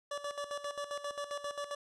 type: tone with tremolo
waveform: 25% pulse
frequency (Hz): 576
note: D5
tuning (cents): -34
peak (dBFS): -32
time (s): 0.11-1.75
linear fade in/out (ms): 5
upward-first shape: square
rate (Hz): 7.5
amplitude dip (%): 70
effects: resampled to 22050 Hz